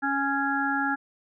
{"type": "harmonic tone", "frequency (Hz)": 277.1, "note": "C#4", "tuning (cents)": -1, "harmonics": [1, 3, 5, 6], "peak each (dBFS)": [-29, -29, -29, -29], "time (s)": [0.02, 0.96], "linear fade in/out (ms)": 20, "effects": []}